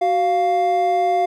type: tone pair together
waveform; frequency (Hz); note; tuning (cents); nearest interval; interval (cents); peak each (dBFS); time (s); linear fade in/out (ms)
triangle; 373.7 / 699.2; F#4 / F5; +17 / +2; major seventh; 1085; -20 / -14; 0.01-1.26; 10
effects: none